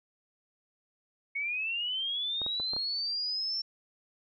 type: linear sweep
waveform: sine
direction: up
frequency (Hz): 2201 to 5430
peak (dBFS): -30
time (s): 1.35-3.62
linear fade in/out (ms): 10
type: clicks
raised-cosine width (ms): 1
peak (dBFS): -27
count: 5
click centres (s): 2.417 / 2.464 / 2.6 / 2.735 / 2.765
effects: none